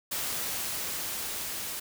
white noise with level ramp, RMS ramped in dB -32 to -36 dBFS, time 0.11-1.8 s, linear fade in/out 10 ms, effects none

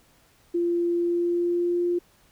sine tone with pitch glide, 344.8 to 350 Hz, F4 to F4, -22 to +4 cents, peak -21 dBFS, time 0.54-1.99 s, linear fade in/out 10 ms, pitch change +26 cents, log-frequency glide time 0.94-1.85 s, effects pink hiss -60 dBFS RMS until 2.31 s

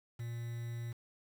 triangle tone with quantisation, 117.5 Hz, A#2, 14 cents sharp, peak -36 dBFS, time 0.19-0.93 s, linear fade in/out 10 ms, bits 9, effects none

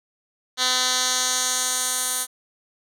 10% pulse tone with band-pass filter sweep, 253.9 Hz, B3, 48 cents sharp, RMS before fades -23 dBFS, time 0.57-2.27 s, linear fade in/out 50 ms, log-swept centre 4400 to 10000 Hz, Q 1.6, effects none

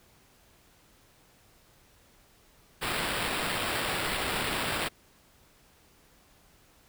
white noise with sample-and-hold, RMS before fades -31 dBFS, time 2.81-4.89 s, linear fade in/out 20 ms, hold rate 6300 Hz, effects pink hiss -61 dBFS RMS until 6.88 s

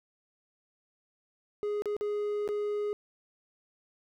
triangle tone with dropouts, 415.4 Hz, G#4, in tune, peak -27 dBFS, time 1.63-2.93 s, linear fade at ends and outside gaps 0 ms, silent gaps 1.821-1.857 / 1.966-2.01 / 2.477-2.489 s, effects none

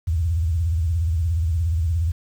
sine tone with vibrato, 82.41 Hz, E2, in tune, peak -18 dBFS, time 0.07-2.12 s, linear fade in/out 10 ms, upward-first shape sine, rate 17 Hz, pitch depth 170 cents each way, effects 8-bit

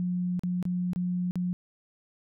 sine tone with dropouts, 179.1 Hz, F3, 44 cents sharp, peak -26 dBFS, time 0-1.53 s, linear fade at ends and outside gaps 0 ms, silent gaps 0.394-0.435 / 0.627-0.653 / 0.933-0.96 / 1.31-1.356 s, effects none

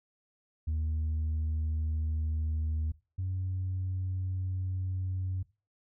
sine tone pair in turn, 78.3 / 92.99 Hz, D#2 / F#2, +11 / +9 cents, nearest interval minor third, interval 298 cents, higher second, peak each -26 / -29 dBFS, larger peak first, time 0.67-2.92 / 3.18-5.43 s, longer neither, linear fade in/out 10 ms, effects noise-tail reverb RT60 0.3 s tail -20 dB re dry + tanh soft clip ceiling -27 dBFS

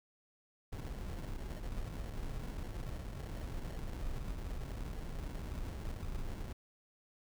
brown noise with sample-and-hold, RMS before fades -41 dBFS, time 0.72-6.53 s, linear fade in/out 10 ms, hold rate 1225 Hz, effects none

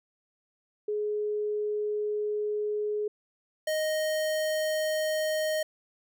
sine / square tone pair in turn, 420 / 621.9 Hz, G#4 / D#5, +19 / -1 cents, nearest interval perfect fifth, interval 680 cents, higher second, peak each -27 dBFS, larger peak neither, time 0.88-3.08 / 3.67-5.63 s, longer first, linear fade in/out 5 ms, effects none

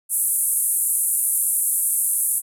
white band-pass noise, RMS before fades -21 dBFS, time 0.09-2.42 s, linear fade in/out 50 ms, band 8800 to 12000 Hz, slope 48 dB/octave, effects none

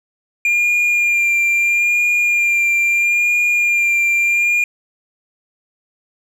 triangle tone with vibrato, 2400 Hz, D7, 37 cents sharp, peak -11 dBFS, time 0.45-4.64 s, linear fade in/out 2 ms, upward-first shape sine, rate 0.76 Hz, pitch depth 19 cents each way, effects none

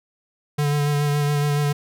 square tone with vibrato, 145.9 Hz, D3, 11 cents flat, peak -19 dBFS, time 0.58-1.73 s, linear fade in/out 10 ms, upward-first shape sine, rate 7.1 Hz, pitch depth 21 cents each way, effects none

